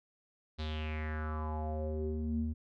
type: tone with low-pass filter sweep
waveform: square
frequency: 77.5 Hz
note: D#2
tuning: 6 cents flat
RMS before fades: -36 dBFS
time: 0.58-2.54 s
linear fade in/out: 20 ms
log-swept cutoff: 4100 to 180 Hz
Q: 4.8
effects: none